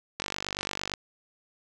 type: click train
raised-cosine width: 0.2 ms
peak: -13 dBFS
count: 37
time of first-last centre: 0.2-0.938 s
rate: 48.8 Hz
effects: none